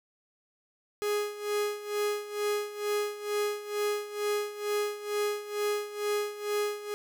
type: tone with tremolo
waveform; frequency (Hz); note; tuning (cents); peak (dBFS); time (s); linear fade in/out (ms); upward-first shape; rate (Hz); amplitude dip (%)
45% pulse; 415.3; G#4; 0; -26; 1.02-6.94; 0; sine; 2.2; 80
effects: none